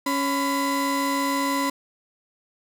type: tone pair together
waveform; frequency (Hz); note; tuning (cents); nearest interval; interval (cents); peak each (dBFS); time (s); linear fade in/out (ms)
35% pulse; 277.2 / 1002.5; C#4 / B5; 0 / +26; octave + minor seventh; 2226; -23; 0.06-1.7; 5
effects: none